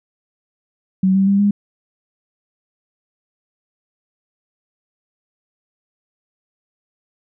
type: tone with pitch steps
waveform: sine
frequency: 188.9 / 193.65 / 198.52 / 203.5 Hz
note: F#3 / G3 / G3 / G#3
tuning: +36 / -21 / +22 / -35 cents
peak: -11 dBFS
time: 1.03-1.51 s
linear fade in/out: 5 ms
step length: 120 ms
effects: none